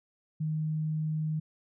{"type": "tone", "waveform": "sine", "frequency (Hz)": 155.56, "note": "D#3", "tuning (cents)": 0, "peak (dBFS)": -28, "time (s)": [0.4, 1.4], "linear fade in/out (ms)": 10, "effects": []}